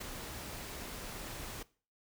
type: noise with ADSR envelope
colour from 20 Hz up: pink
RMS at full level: -40 dBFS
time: 0-1.63 s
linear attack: 13 ms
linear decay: 12 ms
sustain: -4 dB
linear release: 5 ms
effects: noise-tail reverb RT60 0.4 s tail -20 dB re dry